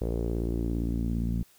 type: tone with low-pass filter sweep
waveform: sawtooth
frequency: 57.5 Hz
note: A#1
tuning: 23 cents flat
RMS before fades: -29 dBFS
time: 0.01-1.43 s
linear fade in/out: 5 ms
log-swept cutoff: 480 to 200 Hz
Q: 3
effects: white hiss -60 dBFS RMS until 1.58 s